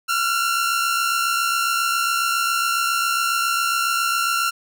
sawtooth tone pair together, 1360.7 / 1428 Hz, F6 / F6, -45 / +38 cents, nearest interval minor second, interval 83 cents, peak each -16 / -22 dBFS, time 0.08-4.51 s, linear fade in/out 20 ms, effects none

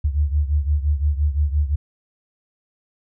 sine beating tone pair, 72 / 77.8 Hz, D2 / D#2, -34 / 0 cents, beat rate 5.8 Hz, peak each -18 / -22 dBFS, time 0.04-1.76 s, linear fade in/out 10 ms, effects none

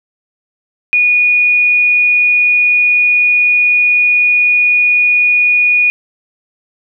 sine tone, 2456 Hz, D#7, 23 cents flat, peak -7 dBFS, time 0.93-5.9 s, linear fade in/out 0 ms, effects none

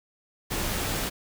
pink noise, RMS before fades -29 dBFS, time 0.5-1.1 s, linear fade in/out 20 ms, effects none

